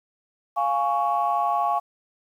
sine chord, Db major, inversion first, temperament equal with one note detuned, 698.5 / 830.6 / 1113.9 Hz, F5 / Ab5 / Db6, 0 / 0 / +8 cents, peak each -24 dBFS, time 0.56-1.8 s, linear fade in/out 20 ms, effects tanh soft clip ceiling -12 dBFS + 9-bit

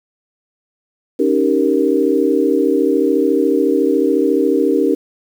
sine chord, Eb dominant seventh, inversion third, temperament equal, 277.2 / 311.1 / 392 / 466.2 Hz, Db4 / Eb4 / G4 / Bb4, 0 / 0 / 0 / 0 cents, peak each -17 / -17 / -17 / -17 dBFS, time 1.19-4.95 s, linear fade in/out 10 ms, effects 7-bit

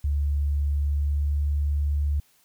sine tone with pitch glide, 72 to 72.63 Hz, D2 to D2, -34 to -19 cents, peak -21 dBFS, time 0.04-2.2 s, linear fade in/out 5 ms, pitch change +15 cents, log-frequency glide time 0.78-1.41 s, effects white hiss -62 dBFS RMS until 2.44 s

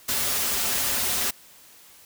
white noise with comb filter, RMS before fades -25 dBFS, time 0.08-1.31 s, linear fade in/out 10 ms, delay 6.3 ms, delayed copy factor -0.8, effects white hiss -51 dBFS RMS until 2.05 s

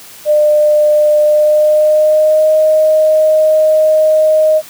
sine tone with pitch glide, 601 to 622.2 Hz, D5 to D#5, +40 to 0 cents, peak -6 dBFS, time 0.25-4.62 s, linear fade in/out 50 ms, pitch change +60 cents, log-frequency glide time 1.23-2.52 s, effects white hiss -35 dBFS RMS until 4.69 s + high-pass 80 Hz 12 dB/octave

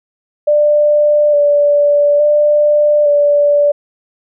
sine tone with vibrato, 587.3 Hz, D5, in tune, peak -7 dBFS, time 0.47-3.72 s, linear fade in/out 10 ms, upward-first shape square, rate 0.58 Hz, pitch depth 18 cents each way, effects none

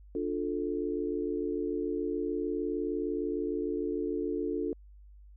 sine chord, D minor, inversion none, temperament equal with one note detuned, 293.7 / 353.3 / 440 Hz, D4 / F4 / A4, 0 / +20 / 0 cents, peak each -34 dBFS, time 0.15-4.73 s, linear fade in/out 2 ms, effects added 50 Hz sine -50 dBFS peak until 5.36 s

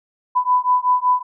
sine beating tone pair, 995 / 1000.3 Hz, B5 / B5, +13 / +22 cents, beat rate 5.3 Hz, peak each -17 dBFS, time 0.35-1.23 s, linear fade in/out 20 ms, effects none

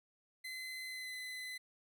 30% pulse tone with pitch glide, 2044 to 2019 Hz, C7 to B6, -41 to +38 cents, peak -40 dBFS, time 0.44-1.58 s, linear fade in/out 10 ms, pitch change -21 cents, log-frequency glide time 0.87-1.16 s, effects none

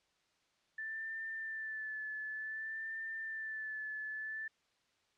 sine tone with vibrato, 1760 Hz, A6, in tune, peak -39 dBFS, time 0.78-4.48 s, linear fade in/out 5 ms, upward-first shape sine, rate 0.55 Hz, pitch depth 31 cents each way, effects white hiss -75 dBFS RMS until 5.17 s + low-pass 5000 Hz 12 dB/octave

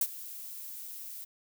violet noise with ADSR envelope, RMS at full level -25 dBFS, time 0.01-1.25 s, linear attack 4 ms, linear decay 50 ms, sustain -18 dB, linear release 14 ms, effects none

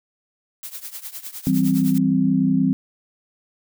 blue noise with tremolo, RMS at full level -31 dBFS, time 0.63-1.98 s, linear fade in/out 0 ms, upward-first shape triangle, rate 9.8 Hz, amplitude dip 90%
sine chord, C major, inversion first, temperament equal with one note detuned, 164.81 / 195.43 / 261.6 Hz, E3 / G3 / C4, 0 / -5 / 0 cents, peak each -22 / -20 / -18 dBFS, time 1.47-2.73 s, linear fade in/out 0 ms
effects none

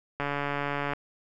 click train, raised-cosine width 0.5 ms, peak -15 dBFS, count 106, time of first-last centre 0.2-0.934 s, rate 143 Hz, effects none

